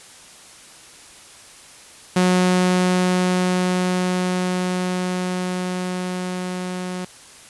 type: tone with level ramp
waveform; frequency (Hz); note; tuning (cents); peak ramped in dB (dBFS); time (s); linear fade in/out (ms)
sawtooth; 182.1; F#3; -27; -10 to -22; 2.16-7.05; 5
effects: white hiss -44 dBFS RMS until 7.49 s + resampled to 24000 Hz